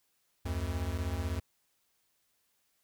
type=beating tone pair; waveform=square; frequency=73.42 / 89.42 Hz; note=D2 / F2; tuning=0 / +41 cents; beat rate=16 Hz; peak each=-36 / -35 dBFS; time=0.45-1.4 s; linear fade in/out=10 ms; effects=white hiss -75 dBFS RMS until 2.83 s